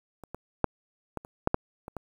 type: clicks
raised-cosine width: 1 ms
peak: -29 / -23 / -7 / -19 / -30 / -8 / -8 / -25 / -21 dBFS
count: 9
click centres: 0.237 / 0.346 / 0.643 / 1.173 / 1.249 / 1.474 / 1.544 / 1.881 / 1.967 s
effects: 8-bit